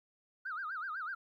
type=tone with vibrato; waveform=sine; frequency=1397 Hz; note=F6; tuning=in tune; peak=-36 dBFS; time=0.45-1.15 s; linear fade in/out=10 ms; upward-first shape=sine; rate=8 Hz; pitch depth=240 cents each way; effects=tanh soft clip ceiling -32 dBFS + 13-bit